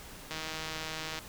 click train, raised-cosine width 0.2 ms, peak -20 dBFS, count 140, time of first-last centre 0.31-1.19 s, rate 158 Hz, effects pink hiss -48 dBFS RMS until 1.28 s

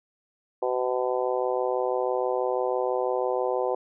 harmonic tone, 126.1 Hz, B2, 36 cents sharp, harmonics 3 / 4 / 5 / 6 / 7 / 8, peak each -29 / -27 / -32 / -32 / -34 / -37 dBFS, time 0.62-3.75 s, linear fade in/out 5 ms, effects none

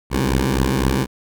10% pulse beating tone pair, 64 / 67.9 Hz, C2 / C#2, -38 / -35 cents, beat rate 3.9 Hz, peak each -11 dBFS, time 0.1-1.07 s, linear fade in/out 50 ms, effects none

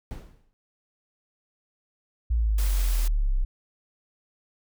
brown noise with exponential decay, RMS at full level -32 dBFS, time 0.11-0.53 s, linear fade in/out 0 ms, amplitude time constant 90 ms
sine exponential sweep, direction down, 59.7 to 30.87 Hz, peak -20 dBFS, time 2.3-3.45 s, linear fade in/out 10 ms
white noise, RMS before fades -37 dBFS, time 2.58-3.08 s, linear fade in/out 5 ms
effects none

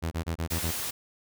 sawtooth tone bursts, 82.6 Hz, E2, 4 cents sharp, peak -24 dBFS, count 6, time 0.02-0.719 s, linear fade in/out 20 ms, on 94 ms, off 27 ms
white noise, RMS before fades -33 dBFS, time 0.5-0.91 s, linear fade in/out 10 ms
effects none

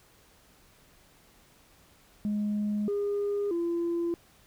sine tone with pitch steps, 208.5 / 407.1 / 340.8 Hz, G#3 / G#4 / F4, +7 / -35 / -42 cents, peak -25 dBFS, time 2.25-4.14 s, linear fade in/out 0 ms, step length 630 ms, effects tanh soft clip ceiling -24 dBFS + pink hiss -60 dBFS RMS until 4.46 s

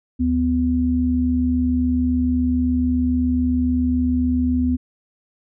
sine tone pair together, 74.6 / 250.9 Hz, D2 / B3, +28 / +28 cents, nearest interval octave + major sixth, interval 2100 cents, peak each -22 / -17 dBFS, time 0.19-4.77 s, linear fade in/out 20 ms, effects none

